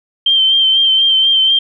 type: tone with vibrato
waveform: sine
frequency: 3136 Hz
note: G7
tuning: in tune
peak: -8 dBFS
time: 0.26-1.59 s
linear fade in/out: 5 ms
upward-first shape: sine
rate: 4.1 Hz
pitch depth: 30 cents each way
effects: none